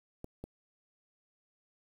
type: clicks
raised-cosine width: 2 ms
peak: -28 dBFS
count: 2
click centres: 0.244 / 0.44 s
effects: 9-bit